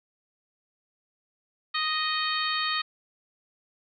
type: harmonic tone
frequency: 622.3 Hz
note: D#5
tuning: in tune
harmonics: 2 / 3 / 4 / 5 / 6 / 7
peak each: -30 / -32 / -35 / -35 / -33 / -33 dBFS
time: 1.74-2.82 s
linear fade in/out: 10 ms
effects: none